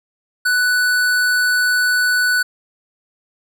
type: tone with hard clipping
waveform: sine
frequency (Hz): 1487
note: F#6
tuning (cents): +8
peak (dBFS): -15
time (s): 0.45-2.43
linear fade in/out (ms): 10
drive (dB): 17
effects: none